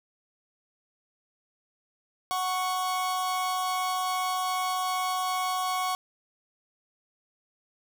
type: tone pair together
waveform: 45% pulse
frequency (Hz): 739.5 / 1108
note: F#5 / C#6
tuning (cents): -1 / -1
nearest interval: perfect fifth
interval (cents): 700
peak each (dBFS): -30 / -29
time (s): 2.31-5.95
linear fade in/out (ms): 0
effects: none